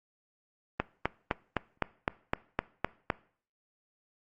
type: click train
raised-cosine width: 0.5 ms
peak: -11 dBFS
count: 10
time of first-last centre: 0.8-3.102 s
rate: 3.91 Hz
effects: noise-tail reverb RT60 0.5 s tail -21 dB re dry + Opus 24 kbps